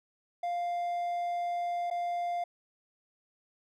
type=tone with dropouts; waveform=triangle; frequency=699 Hz; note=F5; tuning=1 cent sharp; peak=-28 dBFS; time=0.43-2.44 s; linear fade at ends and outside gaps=5 ms; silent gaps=1.902-1.91 s; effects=none